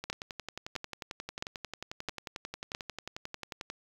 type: two click trains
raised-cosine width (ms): 0.2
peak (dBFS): -16 / -21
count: 5 / 42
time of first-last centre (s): 0.1-2.749 / 0.04-3.701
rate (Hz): 1.51 / 11.2
effects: 8-bit